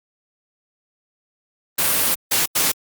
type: noise bursts at uneven times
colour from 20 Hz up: white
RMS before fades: -18 dBFS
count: 3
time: 1.78-2.15 / 2.31-2.46 / 2.55-2.72 s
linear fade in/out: 10 ms
effects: high-pass 100 Hz 12 dB/octave + Opus 32 kbps